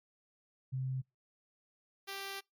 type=tone pair in turn; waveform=sine / 5% pulse; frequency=130.81 / 392.7 Hz; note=C3 / G4; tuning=0 / +3 cents; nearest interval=octave + perfect fifth; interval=1903 cents; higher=second; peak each=-33 / -29 dBFS; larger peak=second; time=0.72-1.02 / 2.07-2.41 s; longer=second; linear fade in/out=20 ms; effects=noise-tail reverb RT60 0.2 s tail -26 dB re dry + MP3 96 kbps